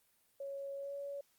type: tone with pitch glide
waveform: sine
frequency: 554.4 to 563.4 Hz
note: C#5 to C#5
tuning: 0 to +28 cents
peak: -40 dBFS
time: 0.4-1.21 s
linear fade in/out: 5 ms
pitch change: +28 cents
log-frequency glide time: 0.75-0.95 s
effects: white hiss -73 dBFS RMS until 1.38 s + Opus 32 kbps